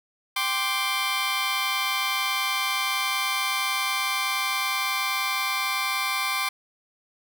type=chord; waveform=15% pulse; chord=G suspended fourth; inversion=none; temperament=just; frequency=784 / 1045.3 / 1176 Hz; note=G5 / C6 / D6; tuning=0 / -2 / +2 cents; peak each=-26 / -21 / -22 dBFS; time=0.36-6.49 s; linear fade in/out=5 ms; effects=none